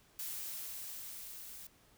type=noise with level ramp; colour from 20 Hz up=blue; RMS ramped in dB=-41 to -50 dBFS; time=0.19-1.67 s; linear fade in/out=2 ms; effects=pink hiss -66 dBFS RMS until 1.97 s